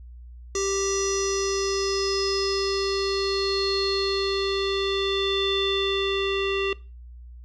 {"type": "tone with low-pass filter sweep", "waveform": "square", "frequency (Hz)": 392, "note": "G4", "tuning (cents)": 0, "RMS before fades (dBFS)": -25, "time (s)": [0.55, 6.73], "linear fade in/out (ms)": 2, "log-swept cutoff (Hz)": [6200, 3100], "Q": 9.7, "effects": ["noise-tail reverb RT60 0.3 s tail -20 dB re dry", "added 60 Hz sine -40 dBFS peak until 7.44 s"]}